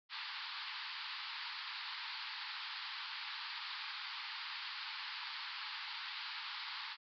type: band-pass noise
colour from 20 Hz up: white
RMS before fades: -45 dBFS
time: 0.09-6.97 s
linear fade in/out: 50 ms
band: 840 to 4800 Hz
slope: 96 dB/octave
effects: none